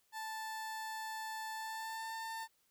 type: tone with pitch glide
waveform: 30% pulse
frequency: 880 to 898 Hz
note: A5 to A5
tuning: 0 to +35 cents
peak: -38 dBFS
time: 0.12-2.48 s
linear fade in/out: 50 ms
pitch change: +35 cents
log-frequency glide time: 1.54-2.15 s
effects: white hiss -75 dBFS RMS until 2.7 s